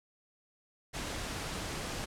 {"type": "noise", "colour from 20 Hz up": "pink", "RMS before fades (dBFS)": -38, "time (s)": [0.93, 2.06], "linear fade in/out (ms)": 20, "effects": ["low-pass 9000 Hz 12 dB/octave"]}